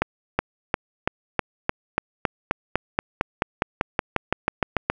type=accelerating click train; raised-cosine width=0.5 ms; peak=-4 dBFS; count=22; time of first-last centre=0.02-4.9 s; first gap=370 ms; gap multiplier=0.95; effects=none